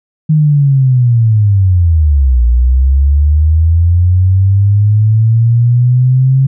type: linear two-way sweep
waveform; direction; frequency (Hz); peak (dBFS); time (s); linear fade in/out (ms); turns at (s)
sine; down then up; 156.9 to 58.3 to 135; -5; 0.29-6.47; 10; 2.44
effects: none